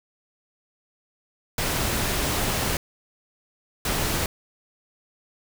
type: noise bursts at uneven times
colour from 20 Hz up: pink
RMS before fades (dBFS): -25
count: 2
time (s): 1.58-2.77 / 3.85-4.26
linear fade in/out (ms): 2
effects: none